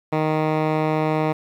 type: tone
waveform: 10% pulse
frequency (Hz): 155.56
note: D#3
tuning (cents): 0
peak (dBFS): -10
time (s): 0.12-1.33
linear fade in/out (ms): 10
effects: low-pass 2000 Hz 12 dB/octave + 8-bit